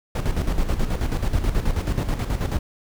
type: noise with tremolo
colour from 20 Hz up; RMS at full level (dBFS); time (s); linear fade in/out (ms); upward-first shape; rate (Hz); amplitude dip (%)
brown; -20; 0.15-2.59; 5; square; 9.3; 60
effects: none